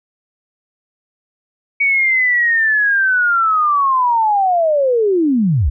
sine linear sweep, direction down, 2258 to 54 Hz, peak -11 dBFS, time 1.8-5.7 s, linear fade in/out 10 ms, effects none

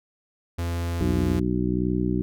45% pulse tone, 85.4 Hz, F2, 38 cents flat, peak -25 dBFS, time 0.58-1.4 s, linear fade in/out 10 ms
harmonic tone, 61.74 Hz, B1, in tune, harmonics 1 / 2 / 3 / 4 / 5 / 6, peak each -30 / -30 / -26 / -31 / -27 / -30 dBFS, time 1.01-2.22 s, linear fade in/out 0 ms
effects none

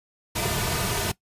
pink noise with comb filter, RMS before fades -26 dBFS, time 0.35-1.12 s, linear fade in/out 10 ms, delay 3.7 ms, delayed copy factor -0.7, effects noise-tail reverb RT60 0.1 s tail -19 dB re dry + resampled to 32000 Hz

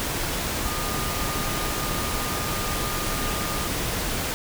sine tone in noise, 1216 Hz, D#6, 40 cents flat, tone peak -34 dBFS, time 0.65-3.67 s, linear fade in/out 0 ms, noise pink, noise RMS -27 dBFS, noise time 0-4.34 s, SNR -10 dB, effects none

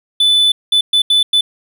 triangle tone bursts at uneven times, 3495 Hz, A7, 12 cents flat, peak -7 dBFS, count 5, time 0.2-0.52 / 0.72-0.81 / 0.93-1.02 / 1.1-1.23 / 1.33-1.41 s, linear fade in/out 5 ms, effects none

